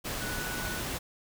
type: tone in noise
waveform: sine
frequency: 1480 Hz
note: F#6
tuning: in tune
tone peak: -38 dBFS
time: 0.2-0.81 s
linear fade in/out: 20 ms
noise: pink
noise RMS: -35 dBFS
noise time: 0.04-0.99 s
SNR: -6 dB
effects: none